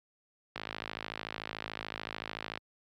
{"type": "click train", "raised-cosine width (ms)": 0.3, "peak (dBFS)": -20, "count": 109, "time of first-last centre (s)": [0.56, 2.575], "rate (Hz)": 53.6, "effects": ["high-pass 80 Hz 12 dB/octave", "Opus 48 kbps"]}